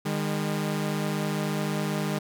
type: tone pair together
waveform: sawtooth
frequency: 153.24 / 202.5 Hz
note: D#3 / G#3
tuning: -26 / -43 cents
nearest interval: perfect fourth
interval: 483 cents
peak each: -25 dBFS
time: 0.05-2.19 s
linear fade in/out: 10 ms
effects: none